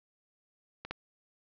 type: clicks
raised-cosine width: 0.3 ms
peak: -25 / -20 dBFS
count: 2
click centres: 0.85 / 0.91 s
effects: resampled to 11025 Hz + 8-bit